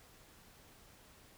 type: silence
effects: pink hiss -61 dBFS RMS until 1.37 s